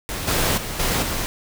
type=noise with level steps; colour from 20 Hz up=pink; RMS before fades=-28 / -20 / -29 / -21 / -25 dBFS; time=0.09-1.26 s; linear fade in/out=0 ms; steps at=0.27 / 0.57 / 0.79 / 1.02 s; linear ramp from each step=10 ms; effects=none